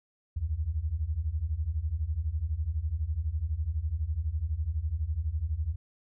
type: beating tone pair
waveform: sine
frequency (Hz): 71 / 83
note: C#2 / E2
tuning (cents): +42 / +12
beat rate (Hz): 12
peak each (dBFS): -32 / -30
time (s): 0.36-5.76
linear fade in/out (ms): 10
effects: none